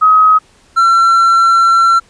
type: tone pair in turn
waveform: sine / triangle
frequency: 1268 / 1354.3 Hz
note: D#6 / E6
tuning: +32 / +46 cents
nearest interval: minor second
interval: 114 cents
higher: second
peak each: -4 dBFS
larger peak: neither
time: 0.01-0.39 / 0.76-2 s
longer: second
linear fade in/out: 20 ms
effects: pink hiss -48 dBFS RMS until 2.09 s + resampled to 22050 Hz